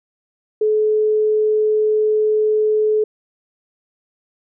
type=tone; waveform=sine; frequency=429 Hz; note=A4; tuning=44 cents flat; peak=-13 dBFS; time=0.61-3.04 s; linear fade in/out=5 ms; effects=none